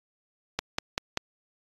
click train, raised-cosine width 0.2 ms, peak -9 dBFS, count 4, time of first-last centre 0.59-1.174 s, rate 5.14 Hz, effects AAC 32 kbps

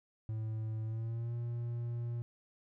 triangle tone with pitch glide, 110 to 118.58 Hz, A2 to A#2, 0 to +30 cents, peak -33 dBFS, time 0.29-2.22 s, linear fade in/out 0 ms, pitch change +130 cents, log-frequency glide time 0.84-1.34 s, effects none

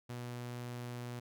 sawtooth tone, 121.6 Hz, B2, 26 cents flat, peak -37 dBFS, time 0.09-1.2 s, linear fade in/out 10 ms, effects none

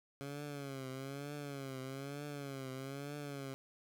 15% pulse tone with vibrato, 138.5 Hz, C#3, 1 cent flat, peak -36 dBFS, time 0.21-3.54 s, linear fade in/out 0 ms, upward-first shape triangle, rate 1.1 Hz, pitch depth 110 cents each way, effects none

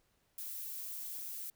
violet noise, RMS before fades -43 dBFS, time 0.38-1.5 s, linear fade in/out 2 ms, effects pink hiss -75 dBFS RMS until 1.55 s

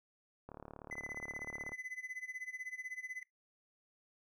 click train, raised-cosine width 1 ms, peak -34 dBFS, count 46, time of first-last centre 0.49-1.72 s, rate 36.6 Hz
triangle tone with tremolo, 2017 Hz, B6, 36 cents sharp, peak -37 dBFS, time 0.91-3.23 s, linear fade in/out 2 ms, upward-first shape sine, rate 16 Hz, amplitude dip 90%
effects noise-tail reverb RT60 0.2 s tail -25 dB re dry

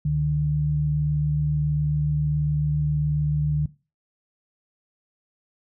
sine tone pair together, 70.26 / 148.8 Hz, C#2 / D3, +24 / +23 cents, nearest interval octave + minor second, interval 1299 cents, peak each -30 / -20 dBFS, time 0.05-3.66 s, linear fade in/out 5 ms, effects noise-tail reverb RT60 0.3 s tail -18 dB re dry

